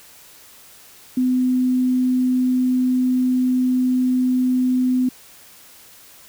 sine tone, 253.6 Hz, B3, 46 cents sharp, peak -15 dBFS, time 1.17-5.09 s, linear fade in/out 5 ms, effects white hiss -46 dBFS RMS until 6.28 s

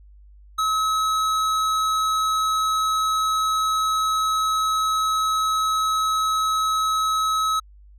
triangle tone with hard clipping, 1285 Hz, E6, 45 cents flat, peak -21 dBFS, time 0.58-7.6 s, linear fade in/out 10 ms, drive 18 dB, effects added 50 Hz sine -45 dBFS peak until 7.98 s

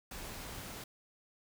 pink noise, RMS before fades -45 dBFS, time 0.11-0.84 s, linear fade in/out 5 ms, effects none

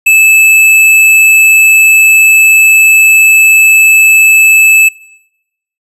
sine tone with hard clipping, 2617 Hz, E7, 13 cents flat, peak -3 dBFS, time 0.06-4.89 s, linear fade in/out 10 ms, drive 13 dB, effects noise-tail reverb RT60 0.9 s tail -22 dB re dry + resampled to 32000 Hz

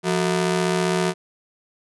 sawtooth ring-modulated tone, 273 Hz, C#4, 26 cents flat, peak -12 dBFS, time 0.03-1.14 s, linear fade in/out 50 ms, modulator 98.9 Hz, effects resampled to 24000 Hz

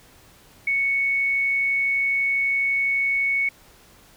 sine tone, 2217 Hz, C#7, in tune, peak -19 dBFS, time 0.67-3.49 s, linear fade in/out 5 ms, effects pink hiss -52 dBFS RMS until 4.16 s

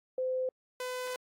sine / sawtooth tone pair in turn, 514 / 504 Hz, C5 / B4, -31 / +35 cents, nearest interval unison, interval 34 cents, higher first, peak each -29 / -31 dBFS, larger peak first, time 0.18-0.49 / 0.8-1.16 s, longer second, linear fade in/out 2 ms, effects AAC 48 kbps

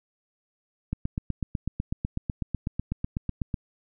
click train, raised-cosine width 5 ms, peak -15 dBFS, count 22, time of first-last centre 0.93-3.542 s, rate 8.04 Hz, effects none

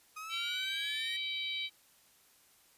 30% pulse exponential sweep, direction up, 1244.5 to 1915 Hz, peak -39 dBFS, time 0.16-1.17 s, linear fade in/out 10 ms
harmonic tone, 770 Hz, G5, 31 cents flat, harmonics 3 / 4 / 5 / 6, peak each -39 / -40 / -38 / -50 dBFS, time 0.29-1.7 s, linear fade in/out 50 ms
effects white hiss -65 dBFS RMS until 2.77 s + resampled to 32000 Hz

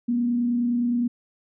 sine tone with frequency modulation, 240.4 Hz, B3, 46 cents flat, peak -20 dBFS, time 0.08-1.08 s, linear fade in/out 10 ms, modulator 29.7 Hz, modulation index 0.28, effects none

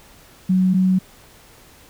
sine tone pair in turn, 185.7 / 186.37 Hz, F#3 / F#3, +7 / +13 cents, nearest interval unison, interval 6 cents, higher second, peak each -13 dBFS, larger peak neither, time 0.49-0.74 / 0.74-0.99 s, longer neither, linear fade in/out 10 ms, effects pink hiss -48 dBFS RMS until 1.89 s

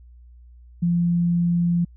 sine tone, 172.5 Hz, F3, 21 cents flat, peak -17 dBFS, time 0.82-1.85 s, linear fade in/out 10 ms, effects added 60 Hz sine -44 dBFS peak until 1.96 s

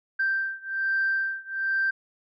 sine beating tone pair, 1568 / 1569.2 Hz, G6 / G6, 0 / +1 cents, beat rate 1.2 Hz, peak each -26 / -27 dBFS, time 0.19-1.91 s, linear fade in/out 10 ms, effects tanh soft clip ceiling -17 dBFS

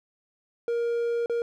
triangle tone with dropouts, 470 Hz, A#4, 14 cents sharp, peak -22 dBFS, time 0.68-1.42 s, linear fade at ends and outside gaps 1 ms, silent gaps 1.26-1.297 s, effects none

